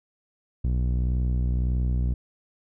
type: tone with low-pass filter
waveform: sawtooth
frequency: 61.74 Hz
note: B1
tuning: in tune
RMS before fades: -24 dBFS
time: 0.64-2.14 s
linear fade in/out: 5 ms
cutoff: 180 Hz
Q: 0.67
effects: none